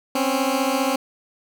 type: beating tone pair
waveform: 15% pulse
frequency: 260 / 275 Hz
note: C4 / C#4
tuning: -11 / -14 cents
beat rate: 15 Hz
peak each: -16 dBFS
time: 0.15-0.96 s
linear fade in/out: 5 ms
effects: none